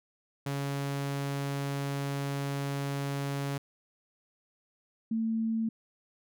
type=tone pair in turn; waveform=sawtooth / sine; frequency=140 / 224.2 Hz; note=C#3 / A3; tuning=+18 / +33 cents; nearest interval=minor sixth; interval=815 cents; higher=second; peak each=-27 dBFS; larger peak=neither; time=0.46-3.58 / 5.11-5.69 s; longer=first; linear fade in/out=5 ms; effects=none